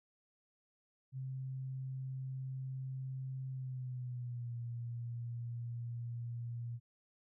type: tone with pitch glide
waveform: sine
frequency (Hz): 131.5 to 118.51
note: C3 to A#2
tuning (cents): +9 to +29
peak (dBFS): -39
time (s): 1.12-6.8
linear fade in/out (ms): 50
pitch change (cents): -180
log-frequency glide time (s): 3.5-4.56
effects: none